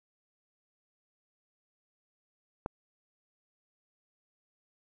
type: click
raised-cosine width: 1 ms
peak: -19 dBFS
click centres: 2.661 s
effects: none